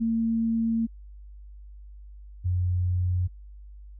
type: tone pair in turn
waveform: sine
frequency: 227.1 / 90.12 Hz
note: A#3 / F#2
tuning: -45 / -45 cents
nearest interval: octave + major third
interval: 1600 cents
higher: first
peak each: -22 dBFS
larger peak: neither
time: 0-0.87 / 2.44-3.28 s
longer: first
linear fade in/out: 20 ms
effects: added 50 Hz sine -42 dBFS peak until 3.99 s